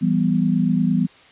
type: chord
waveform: sine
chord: E minor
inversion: none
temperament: equal with one note detuned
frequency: 167.31 / 196 / 246.9 Hz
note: E3 / G3 / B3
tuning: +26 / 0 / 0 cents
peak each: -20 dBFS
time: 0.01-1.07 s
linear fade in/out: 20 ms
effects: white hiss -49 dBFS RMS until 1.31 s + resampled to 8000 Hz